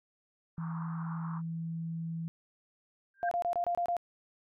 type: band-pass noise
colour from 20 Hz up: white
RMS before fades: -47 dBFS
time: 0.57-1.42 s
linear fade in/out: 50 ms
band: 900 to 1300 Hz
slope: 48 dB/octave
type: tone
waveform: sine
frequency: 164.81 Hz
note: E3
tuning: in tune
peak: -34 dBFS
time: 0.58-2.28 s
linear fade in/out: 0 ms
type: tone with exponential growth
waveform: sine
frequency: 1588 Hz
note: G6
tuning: 22 cents sharp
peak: -32 dBFS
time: 3.14-3.29 s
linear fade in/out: 2 ms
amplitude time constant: 31 ms
type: tone bursts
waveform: sine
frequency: 697 Hz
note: F5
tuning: 4 cents flat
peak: -28 dBFS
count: 7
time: 3.23-3.967 s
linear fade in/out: 0 ms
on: 83 ms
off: 26 ms
effects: none